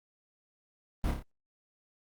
brown noise with echo, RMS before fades -28 dBFS, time 1.04-1.11 s, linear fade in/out 2 ms, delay 29 ms, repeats 4, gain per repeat -4 dB, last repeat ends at 1.226 s, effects Opus 32 kbps

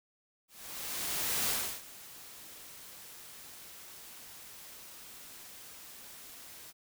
white noise with ADSR envelope, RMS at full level -31 dBFS, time 0.48-6.73 s, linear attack 1000 ms, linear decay 330 ms, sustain -19 dB, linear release 33 ms, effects none

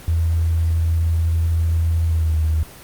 sine tone with pitch glide, 82.41 to 78.51 Hz, E2 to D#2, 0 to +16 cents, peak -15 dBFS, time 0.08-2.63 s, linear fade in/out 0 ms, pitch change -84 cents, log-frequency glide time 2.07-2.37 s, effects pink hiss -40 dBFS RMS until 2.83 s + Opus 24 kbps

